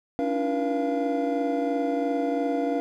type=tone cluster; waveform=triangle; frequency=281.2 / 304.1 / 338.4 / 479.9 / 688 Hz; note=C#4 / D#4 / E4 / B4 / F5; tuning=+25 / -40 / +45 / -50 / -26 cents; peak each=-25 / -32 / -34 / -27 / -27 dBFS; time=0.19-2.8 s; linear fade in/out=0 ms; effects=none